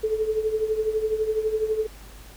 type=tone with tremolo; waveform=sine; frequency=435.4 Hz; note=A4; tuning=18 cents flat; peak=-18 dBFS; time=0.03-1.87 s; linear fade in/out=10 ms; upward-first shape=triangle; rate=12 Hz; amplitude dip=80%; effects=added 50 Hz sine -43 dBFS peak until 2.36 s + pink hiss -48 dBFS RMS until 2.36 s